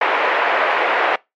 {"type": "band-pass noise", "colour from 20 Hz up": "pink", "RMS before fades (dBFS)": -17, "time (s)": [0.01, 1.16], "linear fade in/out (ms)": 5, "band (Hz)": [490, 2400], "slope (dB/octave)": 24, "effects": ["noise-tail reverb RT60 0.2 s tail -23 dB re dry", "MP3 96 kbps"]}